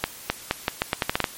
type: accelerating click train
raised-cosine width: 0.3 ms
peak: -4 dBFS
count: 11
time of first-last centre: 0.04-1.242 s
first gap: 260 ms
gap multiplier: 0.81
effects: white hiss -41 dBFS RMS until 1.37 s + MP3 64 kbps